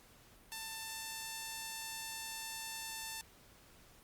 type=tone; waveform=5% pulse; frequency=890 Hz; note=A5; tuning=20 cents sharp; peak=-30 dBFS; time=0.52-3.21 s; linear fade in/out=0 ms; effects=pink hiss -62 dBFS RMS until 4.03 s + Opus 48 kbps